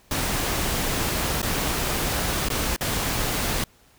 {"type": "noise with dropouts", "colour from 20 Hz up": "pink", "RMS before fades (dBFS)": -25, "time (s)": [0.11, 3.64], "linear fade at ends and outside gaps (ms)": 2, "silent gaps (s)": [[1.418, 1.428], [2.486, 2.501], [2.763, 2.809]], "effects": ["pink hiss -57 dBFS RMS until 3.98 s"]}